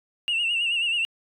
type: tone with vibrato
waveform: sine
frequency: 2776 Hz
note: F7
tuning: 11 cents flat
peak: -20 dBFS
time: 0.28-1.05 s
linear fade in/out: 0 ms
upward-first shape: sine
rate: 9.3 Hz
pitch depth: 74 cents each way
effects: tanh soft clip ceiling -19 dBFS